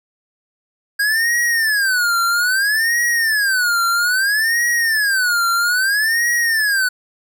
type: tone with vibrato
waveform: square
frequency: 1618 Hz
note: G#6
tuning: 46 cents flat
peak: -15 dBFS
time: 0.99-6.89 s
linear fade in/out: 10 ms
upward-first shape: sine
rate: 0.61 Hz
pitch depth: 280 cents each way
effects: none